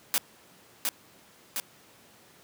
white noise with echo, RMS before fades -25 dBFS, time 0.14-0.18 s, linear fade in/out 0 ms, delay 710 ms, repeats 2, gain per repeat -3 dB, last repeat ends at 1.6 s, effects pink hiss -56 dBFS RMS until 2.43 s + high-pass 150 Hz 12 dB/octave

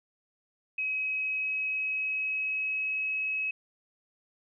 sine tone with pitch glide, 2545 to 2564 Hz, D#7 to E7, +39 to -49 cents, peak -28 dBFS, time 0.78-3.51 s, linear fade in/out 5 ms, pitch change +12 cents, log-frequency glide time 0.95-3.18 s, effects none

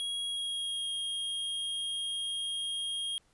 square tone with pitch glide, 3300 to 3247 Hz, G#7 to G#7, -12 to -40 cents, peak -33 dBFS, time 0-3.18 s, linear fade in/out 0 ms, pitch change -28 cents, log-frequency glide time 0.31-0.92 s, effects pink hiss -69 dBFS RMS until 3.33 s + resampled to 24000 Hz

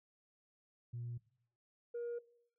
sine tone pair in turn, 119.4 / 474.6 Hz, A#2 / A#4, +42 / +31 cents, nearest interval 2 octaves, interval 2389 cents, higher second, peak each -40 / -37 dBFS, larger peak second, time 0.93-1.18 / 1.94-2.19 s, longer neither, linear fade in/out 10 ms, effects noise-tail reverb RT60 0.6 s tail -19 dB re dry + tanh soft clip ceiling -37 dBFS

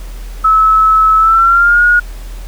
sine tone with pitch glide, 1299 to 1441.3 Hz, E6 to F#6, -26 to -46 cents, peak -5 dBFS, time 0.44-2 s, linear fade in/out 10 ms, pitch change +180 cents, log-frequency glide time 1.17-1.84 s, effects added 41 Hz sine -23 dBFS peak until 2.47 s + pink hiss -38 dBFS RMS until 2.47 s

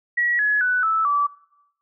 sine tone with pitch steps, 1921 / 1691.8 / 1489.9 / 1312.1 / 1155.5 Hz, B6 / G#6 / F#6 / E6 / D6, -48 / +32 / +12 / -8 / -28 cents, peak -17 dBFS, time 0.17-1.27 s, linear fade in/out 10 ms, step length 220 ms, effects noise-tail reverb RT60 0.9 s tail -22 dB re dry

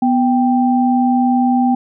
sine tone pair together, 247.3 / 785.1 Hz, B3 / G5, +3 / +2 cents, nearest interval octave + minor sixth, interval 1999 cents, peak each -12 / -16 dBFS, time 0.02-1.75 s, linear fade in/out 5 ms, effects none

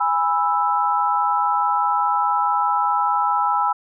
sine chord, E major, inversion first, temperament just, 824.1 / 988.9 / 1318.5 Hz, G#5 / B5 / E6, -14 / +2 / 0 cents, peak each -21 dBFS, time 0-3.73 s, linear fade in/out 10 ms, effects none

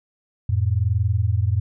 sine tone pair together, 88.94 / 110 Hz, F2 / A2, +32 / 0 cents, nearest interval major third, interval 368 cents, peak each -20 dBFS, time 0.49-1.6 s, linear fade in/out 5 ms, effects none

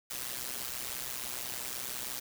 white noise with amplitude modulation, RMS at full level -35 dBFS, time 0.1-2.2 s, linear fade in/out 10 ms, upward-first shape sine, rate 126 Hz, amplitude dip 80%, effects none

